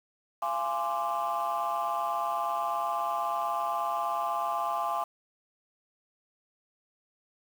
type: chord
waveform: sine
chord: D half-diminished seventh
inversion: first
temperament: equal with one note detuned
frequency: 686.1 / 830.6 / 1046.5 / 1174.7 Hz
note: F5 / Ab5 / C6 / D6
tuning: -31 / 0 / 0 / 0 cents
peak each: -32 dBFS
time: 0.42-5.04 s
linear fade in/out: 5 ms
effects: tanh soft clip ceiling -22 dBFS + 8-bit